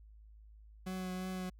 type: tone with vibrato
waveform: 40% pulse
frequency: 185 Hz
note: F#3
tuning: in tune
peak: -37 dBFS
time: 0.86-1.5 s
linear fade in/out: 10 ms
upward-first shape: triangle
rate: 2.9 Hz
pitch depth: 17 cents each way
effects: added 53 Hz sine -54 dBFS peak until 1.59 s